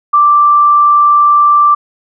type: tone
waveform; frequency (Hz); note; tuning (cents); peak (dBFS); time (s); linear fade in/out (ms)
sine; 1174.7; D6; 0; -4; 0.13-1.75; 10
effects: none

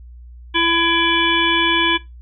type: harmonic tone with a mistuned harmonic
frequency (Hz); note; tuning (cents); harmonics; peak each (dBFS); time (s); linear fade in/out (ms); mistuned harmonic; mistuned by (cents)
334.8; E4; +27; 1 / 3 / 5 / 7 / 9 / 10; -21 / -21 / -21 / -21 / -21 / -21; 0.54-1.98; 20; 10; +28
effects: noise-tail reverb RT60 0.2 s tail -19 dB re dry + added 60 Hz sine -36 dBFS peak until 2.21 s

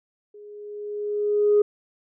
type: tone with level ramp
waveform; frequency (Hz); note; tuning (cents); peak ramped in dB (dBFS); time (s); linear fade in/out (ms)
sine; 415.3; G#4; 0; -42 to -12; 0.34-1.62; 5
effects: tanh soft clip ceiling -10 dBFS

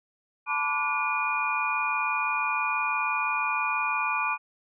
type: tone cluster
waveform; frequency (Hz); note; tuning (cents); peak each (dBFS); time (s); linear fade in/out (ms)
sine; 875 / 1001 / 1160 / 1446 / 2438; A5 / B5 / D6 / F#6 / D#7; -10 / +23 / -22 / -40 / -36; -32 / -33 / -30 / -35 / -28; 0.46-4.38; 50
effects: none

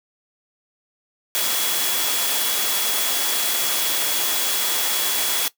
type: tone in noise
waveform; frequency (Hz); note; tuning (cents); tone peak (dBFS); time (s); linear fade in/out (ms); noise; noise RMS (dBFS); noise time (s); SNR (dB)
sine; 3357; G#7; +18; -28; 1.35-5.48; 0; white; -22; 1.35-5.48; -9
effects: noise-tail reverb RT60 0.1 s tail -18 dB re dry + high-pass 300 Hz 12 dB/octave

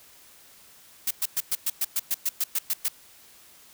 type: noise bursts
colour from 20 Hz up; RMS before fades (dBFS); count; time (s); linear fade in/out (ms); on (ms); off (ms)
blue; -25; 13; 1.07-2.884; 5; 38; 110
effects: white hiss -53 dBFS RMS until 3.73 s

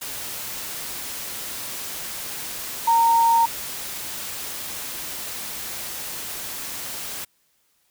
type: tone in noise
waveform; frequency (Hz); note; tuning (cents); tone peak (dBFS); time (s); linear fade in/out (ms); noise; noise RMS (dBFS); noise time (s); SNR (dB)
sine; 922; A#5; -19; -14; 2.87-3.46; 10; white; -32; 0.01-7.25; +15
effects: white hiss -66 dBFS RMS until 7.9 s

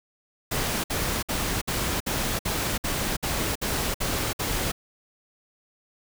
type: noise bursts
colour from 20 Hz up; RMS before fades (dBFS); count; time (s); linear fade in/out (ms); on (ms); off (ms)
pink; -27; 11; 0.51-4.72; 10; 330; 58
effects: none

